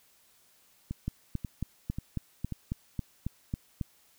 two click trains, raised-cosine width 5 ms, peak -22 / -19 dBFS, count 4 / 11, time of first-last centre 0.91-2.523 / 1.08-3.812 s, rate 1.86 / 3.66 Hz, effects white hiss -64 dBFS RMS until 4.18 s

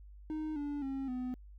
triangle tone with pitch steps, 310 / 289.2 / 269.9 / 251.8 Hz, D#4 / D4 / C#4 / B3, -6 / -27 / -46 / +34 cents, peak -33 dBFS, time 0.3-1.34 s, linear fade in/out 0 ms, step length 260 ms, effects added 50 Hz sine -50 dBFS peak until 1.58 s

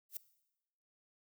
violet noise with exponential growth, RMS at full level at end -36 dBFS, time 0.09-0.17 s, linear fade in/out 5 ms, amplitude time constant 17 ms, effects noise-tail reverb RT60 0.9 s tail -17 dB re dry

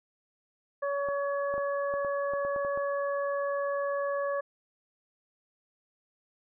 harmonic tone, 564 Hz, C#5, 30 cents sharp, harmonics 1 / 2 / 3, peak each -29 / -35 / -39 dBFS, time 0.82-4.41 s, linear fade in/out 10 ms
clicks, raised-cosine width 1 ms, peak -27 dBFS, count 10, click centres 1.087 / 1.54 / 1.58 / 1.939 / 2.048 / 2.336 / 2.45 / 2.562 / 2.649 / 2.775 s
effects none

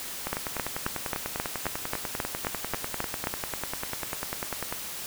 two click trains, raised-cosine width 0.5 ms, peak -15 / -12 dBFS, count 46 / 12, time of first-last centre 0.27-4.725 / 0.33-3.271 s, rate 10.1 / 3.74 Hz, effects white hiss -37 dBFS RMS until 5.06 s

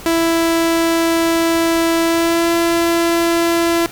sawtooth tone with pitch glide, 331.5 to 337.1 Hz, E4 to E4, +10 to +39 cents, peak -9 dBFS, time 0.06-3.86 s, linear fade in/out 0 ms, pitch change +29 cents, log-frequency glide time 2.04-2.5 s, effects pink hiss -35 dBFS RMS until 3.91 s

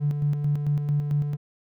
triangle tone with tremolo, 146.1 Hz, D3, 9 cents flat, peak -16 dBFS, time 0-1.37 s, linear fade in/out 50 ms, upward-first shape square, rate 4.5 Hz, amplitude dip 55%, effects tanh soft clip ceiling -17 dBFS

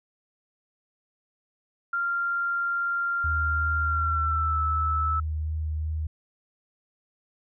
sine tone with pitch glide, 1389 to 1311 Hz, F6 to E6, -10 to -10 cents, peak -24 dBFS, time 1.93-5.2 s, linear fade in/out 5 ms, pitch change -100 cents, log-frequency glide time 3.81-4.62 s
sine tone with vibrato, 77.9 Hz, D#2, 3 cents sharp, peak -26 dBFS, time 3.24-6.07 s, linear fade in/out 5 ms, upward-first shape sine, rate 2.7 Hz, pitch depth 13 cents each way
effects none

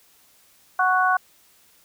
harmonic tone, 370 Hz, F#4, in tune, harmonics 2 / 3 / 4, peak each -21 / -21 / -21 dBFS, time 0.79-1.17 s, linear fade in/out 5 ms, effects white hiss -57 dBFS RMS until 1.84 s

